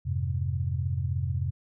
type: chord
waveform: sine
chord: F minor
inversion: none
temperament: equal with one note detuned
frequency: 87.86 / 103.83 / 130.81 Hz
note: F2 / Ab2 / C3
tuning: +11 / 0 / 0 cents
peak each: -29 / -33 / -30 dBFS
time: 0.05-1.51 s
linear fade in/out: 20 ms
effects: none